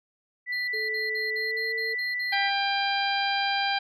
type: tone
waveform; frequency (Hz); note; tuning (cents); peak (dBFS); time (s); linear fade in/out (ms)
sine; 1975.5; B6; 0; -27; 0.46-2.51; 50
type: tone bursts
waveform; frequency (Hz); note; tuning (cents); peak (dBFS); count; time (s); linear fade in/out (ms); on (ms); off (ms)
triangle; 4186; C8; 0; -34; 9; 0.52-2.352; 10; 160; 49
type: tone with pitch glide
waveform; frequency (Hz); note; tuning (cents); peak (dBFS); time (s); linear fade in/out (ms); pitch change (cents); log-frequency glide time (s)
sine; 434.5 to 448; A4 to A4; -22 to +31; -34; 0.73-1.95; 10; +53; 1.33-1.66
type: harmonic tone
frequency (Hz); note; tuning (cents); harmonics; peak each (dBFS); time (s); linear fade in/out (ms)
795; G5; +24; 1 / 2 / 3 / 4 / 5 / 6; -27 / -30 / -32 / -33 / -34 / -35; 2.32-3.79; 10
effects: none

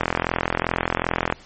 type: click train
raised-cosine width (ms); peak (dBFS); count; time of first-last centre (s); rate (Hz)
0.5; -4; 57; 0.01-1.325; 42.6
effects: pink hiss -47 dBFS RMS until 1.45 s + MP3 32 kbps

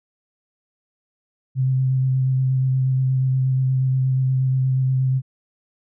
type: tone with vibrato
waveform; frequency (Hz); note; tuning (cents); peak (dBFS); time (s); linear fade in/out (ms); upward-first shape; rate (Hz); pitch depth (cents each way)
sine; 130.81; C3; 0; -16; 1.55-5.22; 50; square; 8.4; 12
effects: none

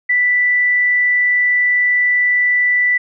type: tone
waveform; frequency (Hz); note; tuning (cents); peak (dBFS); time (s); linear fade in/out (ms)
sine; 1975.5; B6; 0; -11; 0.09-2.98; 10
effects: none

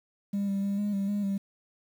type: tone with pitch steps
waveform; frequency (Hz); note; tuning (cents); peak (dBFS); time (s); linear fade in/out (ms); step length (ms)
sine; 200.7 / 197 / 199.6 / 206.1 / 197 / 204.7 / 196.9; G3 / G3 / G3 / G#3 / G3 / G#3 / G3; +41 / +9 / +32 / -13 / +9 / -25 / +8; -24; 0.33-1.38; 10; 150
effects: tanh soft clip ceiling -25 dBFS + 9-bit

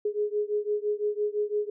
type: beating tone pair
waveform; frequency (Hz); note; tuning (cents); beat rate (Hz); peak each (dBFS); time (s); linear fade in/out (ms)
sine; 415.3 / 421.2; G#4 / G#4; 0 / +24; 5.9; -28 / -29; 0.05-1.7; 5
effects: none

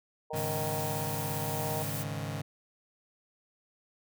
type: harmonic tone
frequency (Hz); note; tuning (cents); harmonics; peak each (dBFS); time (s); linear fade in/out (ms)
155.56; D#3; 0; 3 / 4 / 5 / 6; -39 / -40 / -41 / -42; 0.3-1.83; 10
type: chord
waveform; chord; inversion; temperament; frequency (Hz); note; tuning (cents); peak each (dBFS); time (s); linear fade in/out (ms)
sawtooth; Ab suspended fourth; none; just; 103.83 / 138.43 / 155.74; Ab2 / Db3 / Eb3; 0 / -2 / +2; -34; 0.33-2.42; 10
type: noise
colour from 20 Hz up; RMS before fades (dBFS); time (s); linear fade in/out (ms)
blue; -39; 0.35-2.04; 20
effects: none

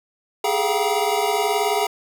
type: tone cluster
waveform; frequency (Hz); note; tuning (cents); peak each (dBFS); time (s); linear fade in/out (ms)
square; 407.4 / 426.1 / 698 / 770 / 953; G#4 / G#4 / F5 / G5 / A#5; -33 / +44 / -1 / -31 / +38; -26; 0.44-1.87; 5
effects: none

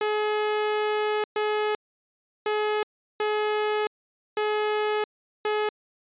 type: tone bursts at uneven times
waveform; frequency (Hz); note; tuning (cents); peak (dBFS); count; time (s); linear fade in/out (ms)
sawtooth; 424; G#4; +36; -19; 6; 0.01-1.24 / 1.36-1.75 / 2.46-2.83 / 3.2-3.87 / 4.37-5.04 / 5.45-5.69; 2
effects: resampled to 8000 Hz

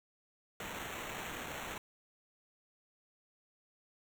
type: noise with sample-and-hold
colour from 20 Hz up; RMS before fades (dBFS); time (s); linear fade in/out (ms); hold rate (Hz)
blue; -43; 0.6-1.78; 2; 4900
effects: none

